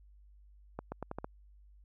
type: accelerating click train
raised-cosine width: 1 ms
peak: -24 dBFS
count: 6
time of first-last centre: 0.79-1.244 s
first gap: 130 ms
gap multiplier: 0.82
effects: added 50 Hz sine -56 dBFS peak until 1.84 s